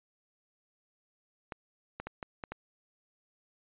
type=clicks; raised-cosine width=0.5 ms; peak=-23 dBFS; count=6; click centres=1.522 / 2 / 2.07 / 2.228 / 2.438 / 2.52 s; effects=resampled to 8000 Hz